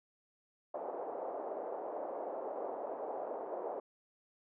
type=band-pass noise; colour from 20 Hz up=pink; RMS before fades=-41 dBFS; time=0.74-3.8 s; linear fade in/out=5 ms; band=450 to 760 Hz; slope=24 dB/octave; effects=none